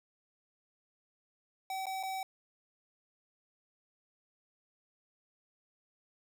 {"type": "tone with dropouts", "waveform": "square", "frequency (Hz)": 764, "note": "G5", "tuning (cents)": -45, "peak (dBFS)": -36, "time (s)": [1.7, 2.23], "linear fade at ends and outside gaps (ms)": 2, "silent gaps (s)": [[1.857, 1.867], [2.029, 2.034]], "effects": []}